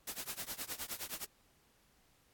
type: noise with tremolo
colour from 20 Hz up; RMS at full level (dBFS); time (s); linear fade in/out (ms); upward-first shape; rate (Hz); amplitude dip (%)
white; -39; 0.07-1.25; 5; triangle; 9.6; 100
effects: pink hiss -70 dBFS RMS until 2.33 s + AAC 64 kbps